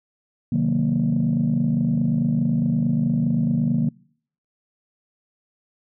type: chord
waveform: sine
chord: C half-diminished seventh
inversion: none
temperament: equal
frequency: 130.81 / 155.56 / 185 / 233.1 Hz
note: C3 / Eb3 / Gb3 / Bb3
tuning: 0 / 0 / 0 / 0 cents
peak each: -25 / -22 / -24 / -20 dBFS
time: 0.52-3.89 s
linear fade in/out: 5 ms
effects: noise-tail reverb RT60 0.6 s tail -26 dB re dry + tanh soft clip ceiling -12 dBFS